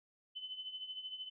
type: tone with tremolo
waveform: sine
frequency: 3031 Hz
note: F#7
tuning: 41 cents sharp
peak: -39 dBFS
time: 0.35-1.3 s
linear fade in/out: 20 ms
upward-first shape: triangle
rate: 13 Hz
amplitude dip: 75%
effects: none